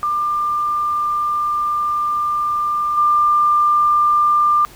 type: tone with level steps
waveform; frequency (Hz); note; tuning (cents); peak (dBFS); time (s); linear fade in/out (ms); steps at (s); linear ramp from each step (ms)
sine; 1194; D6; +28; -16 / -11; 0.03-4.65; 0; 2.97; 10
effects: pink hiss -43 dBFS RMS until 4.75 s